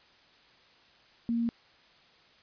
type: tone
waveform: sine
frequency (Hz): 233.1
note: A#3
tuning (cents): 0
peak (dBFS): -26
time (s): 1.29-1.49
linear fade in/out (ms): 0
effects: white hiss -60 dBFS RMS until 2.42 s + resampled to 11025 Hz